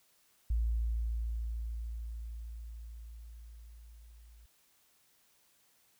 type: tone with level ramp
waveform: sine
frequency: 56.7 Hz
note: A#1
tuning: 47 cents flat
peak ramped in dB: -27 to -54 dBFS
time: 0.5-4.46 s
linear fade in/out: 5 ms
effects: white hiss -69 dBFS RMS until 5.99 s